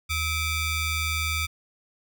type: ring-modulated tone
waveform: sawtooth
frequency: 1200 Hz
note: D6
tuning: 37 cents sharp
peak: -18 dBFS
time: 0.09-1.47 s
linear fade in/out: 20 ms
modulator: 1120 Hz
effects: none